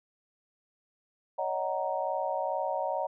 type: chord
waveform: sine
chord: D# minor seventh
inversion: third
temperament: just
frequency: 560 / 622.3 / 746.7 / 933.4 Hz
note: C#5 / D#5 / F#5 / A#5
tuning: +18 / 0 / +16 / +2 cents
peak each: -34 dBFS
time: 1.38-3.07 s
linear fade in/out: 10 ms
effects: none